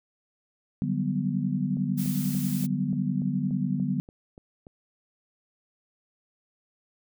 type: chord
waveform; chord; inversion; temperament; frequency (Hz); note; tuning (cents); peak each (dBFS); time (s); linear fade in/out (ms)
sine; G major seventh; second; equal; 146.83 / 185 / 196 / 246.9; D3 / F#3 / G3 / B3; 0 / 0 / 0 / 0; -30; 0.82-4; 0
type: click train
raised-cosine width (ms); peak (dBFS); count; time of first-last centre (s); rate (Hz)
2; -33; 11; 1.77-4.669; 3.45
type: noise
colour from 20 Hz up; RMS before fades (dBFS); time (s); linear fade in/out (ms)
blue; -38; 1.97-2.67; 20
effects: none